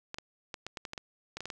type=clicks; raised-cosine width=0.2 ms; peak=-21 dBFS; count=12; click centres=0.144 / 0.185 / 0.542 / 0.666 / 0.772 / 0.852 / 0.934 / 0.978 / 1.37 / 1.406 / 1.456 / 1.502 s; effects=none